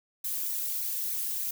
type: noise with flanger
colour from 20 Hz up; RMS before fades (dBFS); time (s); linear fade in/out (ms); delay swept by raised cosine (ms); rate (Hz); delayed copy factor
violet; -32; 0.24-1.51; 5; 0.47 to 3.57; 3.4; +0.95
effects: none

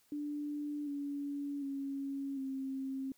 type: tone with pitch steps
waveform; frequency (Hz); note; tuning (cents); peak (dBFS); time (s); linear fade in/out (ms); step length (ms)
sine; 293.7 / 284.7 / 275.9 / 267.5; D4 / C#4 / C#4 / C4; 0 / +46 / -8 / +38; -36; 0.12-3.12; 2; 750
effects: white hiss -70 dBFS RMS until 3.17 s

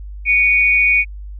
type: tone pair together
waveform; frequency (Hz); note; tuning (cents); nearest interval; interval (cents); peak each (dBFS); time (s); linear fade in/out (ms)
sine; 2243 / 2457; C#7 / D#7; +20 / -22; major second; 158; -13; 0.25-1.05; 50
effects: added 50 Hz sine -28 dBFS peak until 1.39 s

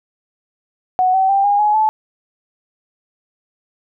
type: tone with pitch steps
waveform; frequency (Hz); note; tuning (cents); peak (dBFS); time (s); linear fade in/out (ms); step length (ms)
sine; 740 / 763.9 / 788.5 / 814 / 840.3 / 867.4; F#5 / G5 / G5 / G#5 / G#5 / A5; 0 / -45 / +10 / -35 / +20 / -25; -11; 0.99-1.89; 0; 150
effects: none

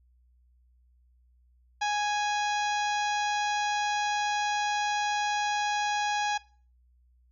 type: harmonic tone with a mistuned harmonic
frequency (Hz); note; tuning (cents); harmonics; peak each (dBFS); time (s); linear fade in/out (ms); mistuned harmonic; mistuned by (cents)
830.6; G#5; 0; 1 / 2 / 3 / 4 / 5 / 6 / 7 / 8; -27 / -33 / -37 / -39 / -41 / -43 / -44 / -45; 1.81-6.38; 10; 5; -45
effects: noise-tail reverb RT60 0.4 s tail -20 dB re dry + added 61 Hz sine -60 dBFS peak until 7.31 s

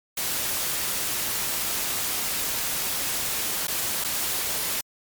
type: noise with dropouts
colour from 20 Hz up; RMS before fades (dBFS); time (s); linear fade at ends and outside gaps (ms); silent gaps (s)
white; -27; 0.17-4.81; 5; 3.671-3.68 / 4.041-4.045
effects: MP3 96 kbps

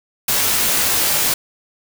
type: noise with comb filter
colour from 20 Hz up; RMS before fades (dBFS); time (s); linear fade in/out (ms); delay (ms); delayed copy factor
white; -17; 0.28-1.34; 5; 16; -0.7
effects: none

